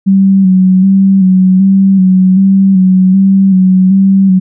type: tone with vibrato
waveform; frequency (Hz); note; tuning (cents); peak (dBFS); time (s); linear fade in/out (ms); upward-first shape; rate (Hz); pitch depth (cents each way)
sine; 190; F#3; +46; -3; 0.06-4.4; 20; square; 1.3; 34
effects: none